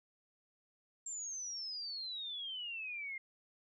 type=exponential sweep; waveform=sine; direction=down; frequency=7460 to 2093 Hz; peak=-40 dBFS; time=1.06-3.18 s; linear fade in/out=5 ms; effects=none